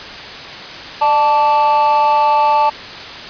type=tone with amplitude modulation; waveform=triangle; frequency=880 Hz; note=A5; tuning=in tune; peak=-4 dBFS; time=1.01-2.7 s; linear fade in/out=10 ms; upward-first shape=sine; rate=281 Hz; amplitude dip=80%; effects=white hiss -29 dBFS RMS until 3.29 s + resampled to 11025 Hz